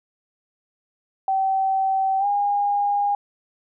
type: tone with pitch glide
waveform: sine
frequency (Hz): 770 to 813.4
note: G5 to G#5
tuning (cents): -31 to -36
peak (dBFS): -18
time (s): 1.28-3.15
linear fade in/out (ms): 2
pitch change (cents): +95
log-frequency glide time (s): 2.19-2.26
effects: none